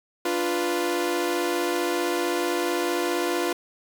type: chord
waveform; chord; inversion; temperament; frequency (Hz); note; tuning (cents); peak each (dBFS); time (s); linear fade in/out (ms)
sawtooth; B diminished; first; equal; 293.7 / 349.2 / 493.9; D4 / F4 / B4; 0 / 0 / 0; -27 / -21 / -26; 0.25-3.53; 5
effects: 8-bit